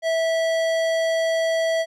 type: tone with tanh clipping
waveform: sine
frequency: 654 Hz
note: E5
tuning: 14 cents flat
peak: -21 dBFS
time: 0.02-1.86 s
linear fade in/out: 50 ms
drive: 18 dB
effects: none